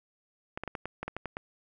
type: clicks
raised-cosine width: 0.5 ms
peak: -20 dBFS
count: 10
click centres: 0.575 / 0.636 / 0.677 / 0.752 / 0.856 / 1.03 / 1.08 / 1.166 / 1.257 / 1.369 s
effects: none